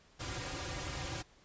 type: noise with comb filter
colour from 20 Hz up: pink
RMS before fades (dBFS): -40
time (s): 0.19-1.23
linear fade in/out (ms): 20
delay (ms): 4.6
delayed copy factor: -0.95
effects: pink hiss -64 dBFS RMS until 1.44 s + resampled to 16000 Hz